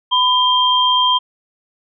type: tone pair together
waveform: sine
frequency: 1003 / 3184 Hz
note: B5 / G7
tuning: +26 / +26 cents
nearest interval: octave + minor sixth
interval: 2000 cents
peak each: -14 dBFS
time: 0.11-1.19 s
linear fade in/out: 20 ms
effects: none